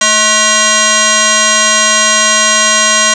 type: tone with frequency modulation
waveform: sine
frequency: 2349 Hz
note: D7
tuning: in tune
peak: -6 dBFS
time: 0.01-3.14 s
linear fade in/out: 5 ms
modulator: 857 Hz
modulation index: 6
effects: none